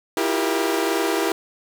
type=tone cluster; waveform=sawtooth; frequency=327.2 / 349.9 / 397 / 473.1 Hz; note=E4 / F4 / G4 / A#4; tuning=-13 / +3 / +22 / +26 cents; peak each=-20 / -25 / -20 / -23 dBFS; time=0.17-1.32 s; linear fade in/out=2 ms; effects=7-bit